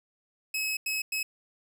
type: tone bursts at uneven times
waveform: sawtooth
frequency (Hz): 2567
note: E7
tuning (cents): -47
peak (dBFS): -25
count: 3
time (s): 0.54-0.77 / 0.86-1.02 / 1.12-1.23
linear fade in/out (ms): 5
effects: none